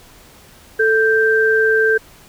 sine tone pair together, 440.5 / 1569.8 Hz, A4 / G6, +2 / +2 cents, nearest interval octave + minor seventh, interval 2200 cents, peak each -14 dBFS, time 0.79-1.98 s, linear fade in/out 10 ms, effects pink hiss -45 dBFS RMS until 2.28 s

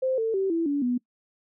sine tone with pitch steps, 521 / 448.3 / 385.8 / 332 / 285.7 / 245.9 Hz, C5 / A4 / G4 / E4 / D4 / B3, -7 / +32 / -28 / +12 / -48 / -7 cents, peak -22 dBFS, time 0.02-0.98 s, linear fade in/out 10 ms, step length 160 ms, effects noise-tail reverb RT60 0.1 s tail -22 dB re dry

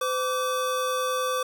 square tone pair together, 510 / 1159.9 Hz, C5 / D6, -44 / -22 cents, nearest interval octave + major second, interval 1422 cents, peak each -28 dBFS, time 0.01-1.43 s, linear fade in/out 5 ms, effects none

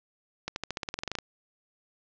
accelerating click train, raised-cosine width 0.2 ms, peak -15 dBFS, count 14, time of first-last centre 0.48-1.187 s, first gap 81 ms, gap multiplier 0.93, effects resampled to 16000 Hz + 8-bit

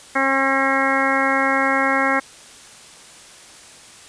harmonic tone, 270 Hz, C#4, 45 cents flat, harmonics 1 / 2 / 3 / 4 / 5 / 6 / 7 / 8, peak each -24 / -24 / -24 / -24 / -24 / -24 / -24 / -24 dBFS, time 0.15-2.2 s, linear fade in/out 10 ms, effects white hiss -43 dBFS RMS until 4.08 s + resampled to 22050 Hz

